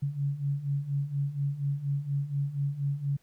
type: beating tone pair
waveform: sine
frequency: 138.59 / 142.79 Hz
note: C#3 / D3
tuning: 0 / -48 cents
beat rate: 4.2 Hz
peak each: -33 / -29 dBFS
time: 0.02-3.17 s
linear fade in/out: 10 ms
effects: pink hiss -68 dBFS RMS until 3.22 s